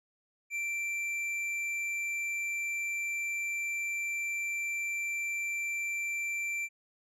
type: tone with tanh clipping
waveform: triangle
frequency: 2349 Hz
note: D7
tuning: in tune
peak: -33 dBFS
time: 0.5-6.69 s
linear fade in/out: 50 ms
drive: 12 dB
effects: none